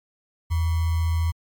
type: tone with sample-and-hold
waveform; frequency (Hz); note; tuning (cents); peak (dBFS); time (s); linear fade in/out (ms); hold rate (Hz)
sine; 82.41; E2; 0; -19; 0.5-1.32; 20; 1050
effects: MP3 96 kbps